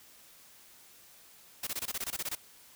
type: noise bursts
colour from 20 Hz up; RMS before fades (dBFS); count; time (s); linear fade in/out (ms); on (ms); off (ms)
white; -35; 12; 1.63-2.352; 5; 40; 22
effects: white hiss -57 dBFS RMS until 2.75 s